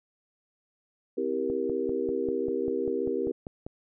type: chord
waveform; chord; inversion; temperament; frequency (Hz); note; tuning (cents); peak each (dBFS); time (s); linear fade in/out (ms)
sine; C dominant seventh; none; just; 261.6 / 327 / 392.4 / 470.9; C4 / E4 / G4 / Bb4; 0 / -14 / +2 / +18; -34 / -34 / -30 / -31; 1.17-3.32; 10
type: click train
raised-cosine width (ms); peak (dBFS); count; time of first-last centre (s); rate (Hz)
2; -24; 12; 1.5-3.665; 5.08
effects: none